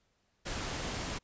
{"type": "noise", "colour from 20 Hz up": "pink", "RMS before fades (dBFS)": -37, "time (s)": [0.45, 1.19], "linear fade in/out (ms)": 20, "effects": ["pink hiss -75 dBFS RMS until 1.23 s", "resampled to 16000 Hz"]}